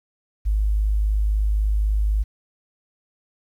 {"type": "tone", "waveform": "sine", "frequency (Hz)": 51.91, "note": "G#1", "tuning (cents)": 0, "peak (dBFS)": -17, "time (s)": [0.45, 2.24], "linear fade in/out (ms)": 20, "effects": ["9-bit"]}